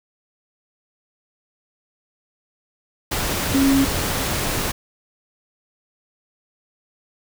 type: tone in noise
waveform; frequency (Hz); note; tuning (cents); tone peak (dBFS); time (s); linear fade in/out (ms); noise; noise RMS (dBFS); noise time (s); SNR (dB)
sine; 272.5; C#4; -29; -14; 3.54-3.85; 10; pink; -23; 3.11-4.72; +6
effects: none